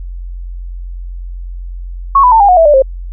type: tone with pitch steps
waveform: sine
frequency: 1103 / 994.1 / 895.9 / 807.4 / 727.7 / 655.8 / 591.1 / 532.7 Hz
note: C#6 / B5 / A5 / G#5 / F#5 / E5 / D5 / C5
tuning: -9 / +11 / +31 / -49 / -29 / -9 / +11 / +31 cents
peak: -3 dBFS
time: 2.15-2.822 s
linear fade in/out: 5 ms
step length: 84 ms
effects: added 44 Hz sine -21 dBFS peak until 3.12 s